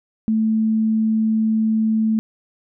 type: tone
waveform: sine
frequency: 220 Hz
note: A3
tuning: in tune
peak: -15 dBFS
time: 0.28-2.19 s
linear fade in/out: 0 ms
effects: none